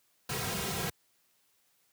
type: noise with comb filter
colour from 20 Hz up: pink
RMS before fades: -34 dBFS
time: 0.29-0.9 s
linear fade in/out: 5 ms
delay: 3.4 ms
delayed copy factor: -0.9
effects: white hiss -71 dBFS RMS until 1.92 s + high-pass 80 Hz 12 dB/octave